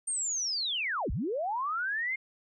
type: linear two-way sweep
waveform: sine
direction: down then up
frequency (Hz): 8870 to 31.81 to 2149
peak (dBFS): -29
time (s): 0.07-2.16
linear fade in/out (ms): 10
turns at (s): 1.11
effects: none